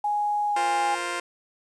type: tone with pitch glide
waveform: sine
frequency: 830.6 to 820.1 Hz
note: G#5 to G#5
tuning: 0 to -22 cents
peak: -22 dBFS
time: 0.04-0.95 s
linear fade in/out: 5 ms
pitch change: -22 cents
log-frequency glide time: 0.47-0.59 s
type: chord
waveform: 10% pulse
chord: F suspended fourth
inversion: none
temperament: just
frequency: 349.2 / 465.6 / 523.8 Hz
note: F4 / Bb4 / C5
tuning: 0 / -2 / +2 cents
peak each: -23 / -29 / -25 dBFS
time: 0.56-1.2 s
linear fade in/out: 5 ms
effects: resampled to 24000 Hz + 9-bit